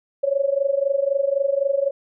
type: tone with amplitude modulation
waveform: sine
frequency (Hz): 554.4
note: C#5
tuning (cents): 0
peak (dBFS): -14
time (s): 0.23-1.91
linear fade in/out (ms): 10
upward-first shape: sine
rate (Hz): 23.9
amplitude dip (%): 85
effects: none